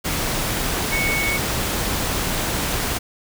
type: tone in noise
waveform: sine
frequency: 2217 Hz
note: C#7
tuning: in tune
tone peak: -21 dBFS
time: 0.91-1.38 s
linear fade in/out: 20 ms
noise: pink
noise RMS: -23 dBFS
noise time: 0.04-2.99 s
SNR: -1 dB
effects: none